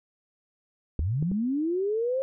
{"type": "linear sweep", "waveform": "sine", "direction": "up", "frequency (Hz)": [65.2, 541], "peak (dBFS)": -24, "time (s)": [0.99, 2.22], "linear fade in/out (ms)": 0}
{"type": "clicks", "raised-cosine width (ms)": 3, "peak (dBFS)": -21, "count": 3, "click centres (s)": [0.993, 1.226, 1.316]}
{"effects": []}